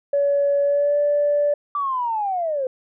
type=tone with pitch glide; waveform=sine; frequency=567 to 582.6 Hz; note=C#5 to D5; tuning=+39 to -14 cents; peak=-15 dBFS; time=0.13-1.54 s; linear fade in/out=5 ms; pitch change=+47 cents; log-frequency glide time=0.62-0.98 s
type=linear sweep; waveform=sine; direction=down; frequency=1174.7 to 503 Hz; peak=-20 dBFS; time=1.75-2.67 s; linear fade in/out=2 ms
effects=tanh soft clip ceiling -11 dBFS